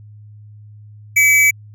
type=tone pair together; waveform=square; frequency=2041 / 2290 Hz; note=C7 / D7; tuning=-44 / -44 cents; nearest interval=major second; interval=200 cents; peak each=-22 / -10 dBFS; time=1.16-1.51 s; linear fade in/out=10 ms; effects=added 105 Hz sine -37 dBFS peak until 1.74 s